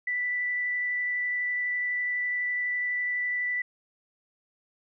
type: tone with vibrato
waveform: sine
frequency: 1975.5 Hz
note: B6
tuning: in tune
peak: -26 dBFS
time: 0.07-3.62 s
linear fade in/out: 5 ms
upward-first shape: triangle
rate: 12 Hz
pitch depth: 8 cents each way
effects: none